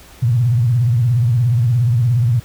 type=tone with vibrato; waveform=sine; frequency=119.6 Hz; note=A#2; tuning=45 cents sharp; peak=-11 dBFS; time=0.22-2.4 s; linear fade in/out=10 ms; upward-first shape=triangle; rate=17 Hz; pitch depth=180 cents each way; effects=added 60 Hz sine -46 dBFS peak until 2.44 s + pink hiss -43 dBFS RMS until 2.44 s